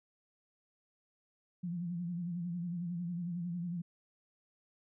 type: tone with vibrato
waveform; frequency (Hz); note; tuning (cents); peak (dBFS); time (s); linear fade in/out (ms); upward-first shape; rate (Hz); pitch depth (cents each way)
sine; 173.7; F3; -9; -35; 1.63-3.82; 10; sine; 11; 65
effects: none